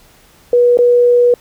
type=tone with dropouts; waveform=sine; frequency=485.4 Hz; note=B4; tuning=30 cents flat; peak=-6 dBFS; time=0.53-1.34 s; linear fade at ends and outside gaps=2 ms; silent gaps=0.773-0.788 s; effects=pink hiss -47 dBFS RMS until 1.4 s